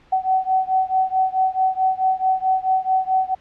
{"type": "beating tone pair", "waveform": "sine", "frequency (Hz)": [753, 757.6], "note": ["F#5", "F#5"], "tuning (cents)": [30, 41], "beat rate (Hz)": 4.6, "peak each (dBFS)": [-19, -20], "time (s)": [0.12, 3.35], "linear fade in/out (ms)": 10, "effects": ["pink hiss -53 dBFS RMS until 3.4 s", "low-pass 3000 Hz 12 dB/octave"]}